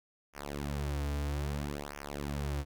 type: tone with flanger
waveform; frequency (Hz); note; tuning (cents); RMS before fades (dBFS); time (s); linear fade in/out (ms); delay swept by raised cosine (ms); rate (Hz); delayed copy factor
sawtooth; 72; D2; -34; -36; 0.33-2.65; 50; 0.24 to 5.44; 0.61; -0.95
effects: none